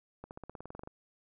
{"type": "accelerating click train", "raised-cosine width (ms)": 1, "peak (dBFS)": -30, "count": 13, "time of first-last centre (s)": [0.24, 0.874], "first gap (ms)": 69, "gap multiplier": 0.95, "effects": []}